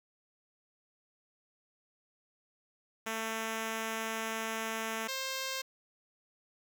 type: tone pair in turn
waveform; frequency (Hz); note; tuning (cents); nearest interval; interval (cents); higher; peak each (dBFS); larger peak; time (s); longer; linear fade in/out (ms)
5% pulse; 223 / 529.5; A3 / C5; +23 / +21; octave + minor third; 1498; second; -23; neither; 3.06-5.08 / 5.08-5.62; first; 10
effects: none